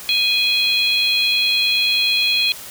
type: harmonic tone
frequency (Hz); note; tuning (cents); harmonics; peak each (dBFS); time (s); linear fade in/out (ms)
830.6; G#5; 0; 3 / 4 / 5; -19 / -19 / -19; 0.09-2.52; 0
effects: white hiss -35 dBFS RMS until 2.7 s